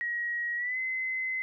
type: tone with pitch glide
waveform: sine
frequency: 1899 to 2047 Hz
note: A#6 to C7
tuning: +32 to -38 cents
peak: -29 dBFS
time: 0.01-1.42 s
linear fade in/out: 0 ms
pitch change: +130 cents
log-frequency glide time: 0.56-0.78 s
effects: none